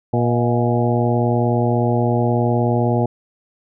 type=harmonic tone with a mistuned harmonic; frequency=119.3 Hz; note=A#2; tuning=41 cents sharp; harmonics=1 / 2 / 3 / 4 / 5 / 6 / 7; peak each=-18 / -21 / -23 / -24 / -25 / -26 / -26 dBFS; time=0.13-3.06 s; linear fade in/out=5 ms; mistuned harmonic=5; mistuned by=+65 cents; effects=none